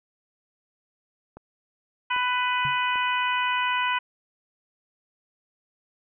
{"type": "click train", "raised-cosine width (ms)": 1, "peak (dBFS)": -28, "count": 3, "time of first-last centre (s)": [1.37, 2.957], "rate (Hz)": 1.26}
{"type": "harmonic tone", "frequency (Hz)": 497.3, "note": "B4", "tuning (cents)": 12, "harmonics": [2, 3, 4, 5, 6], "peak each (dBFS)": [-25, -29, -32, -30, -32], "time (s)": [2.1, 3.99], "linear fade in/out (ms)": 10}
{"type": "tone with exponential decay", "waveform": "sine", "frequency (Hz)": 139.2, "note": "C#3", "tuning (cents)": 8, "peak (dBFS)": -28, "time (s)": [2.65, 2.81], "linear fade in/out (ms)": 0, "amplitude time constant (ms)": 33}
{"effects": []}